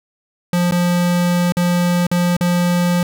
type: tone with dropouts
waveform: square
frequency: 175.9 Hz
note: F3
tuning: 13 cents sharp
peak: -14 dBFS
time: 0.53-3.03 s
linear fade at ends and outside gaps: 2 ms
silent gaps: 0.711-0.721 / 1.522-1.569 / 2.068-2.114 / 2.367-2.409 s
effects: none